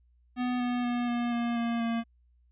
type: tone with pitch steps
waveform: square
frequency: 248.2 / 245.2 / 242.3 / 239.3 / 236.4 / 233.6 / 230.8 Hz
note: B3 / B3 / B3 / A#3 / A#3 / A#3 / A#3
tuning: +9 / -12 / -33 / +46 / +24 / +4 / -17 cents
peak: -28 dBFS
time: 0.36-2.04 s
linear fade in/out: 50 ms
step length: 240 ms
effects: added 60 Hz sine -61 dBFS peak until 2.51 s + resampled to 8000 Hz